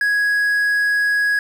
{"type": "tone with quantisation", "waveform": "triangle", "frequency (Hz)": 1664, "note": "G#6", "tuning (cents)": 3, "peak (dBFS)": -13, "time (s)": [0.01, 1.39], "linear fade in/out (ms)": 2, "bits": 7, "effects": []}